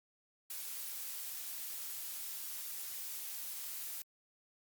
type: noise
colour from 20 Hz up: blue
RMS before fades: -43 dBFS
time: 0.5-4.02 s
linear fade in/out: 2 ms
effects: Opus 48 kbps